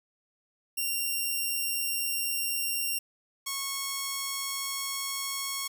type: tone pair in turn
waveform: 5% pulse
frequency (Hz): 2768 / 1098.5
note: F7 / C#6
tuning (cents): -16 / -16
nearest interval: octave + major third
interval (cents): 1600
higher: first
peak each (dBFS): -19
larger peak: neither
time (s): 0.77-2.99 / 3.46-5.68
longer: neither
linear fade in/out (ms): 10
effects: none